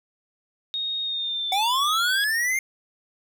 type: tone with pitch glide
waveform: sine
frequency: 3725 to 3357 Hz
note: A#7 to G#7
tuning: -2 to +18 cents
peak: -25 dBFS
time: 0.74-2.24 s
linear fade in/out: 0 ms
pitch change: -180 cents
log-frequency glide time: 1.03-1.97 s
type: linear sweep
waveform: square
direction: up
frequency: 740 to 2135 Hz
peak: -22 dBFS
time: 1.52-2.59 s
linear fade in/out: 2 ms
effects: none